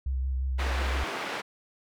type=tone with vibrato; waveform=sine; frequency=65.41 Hz; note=C2; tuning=in tune; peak=-26 dBFS; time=0.06-1.04 s; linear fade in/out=5 ms; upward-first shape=sine; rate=5.7 Hz; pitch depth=31 cents each way
type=band-pass noise; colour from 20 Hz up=white; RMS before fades=-34 dBFS; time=0.58-1.42 s; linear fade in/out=20 ms; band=220 to 2000 Hz; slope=12 dB/octave
effects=none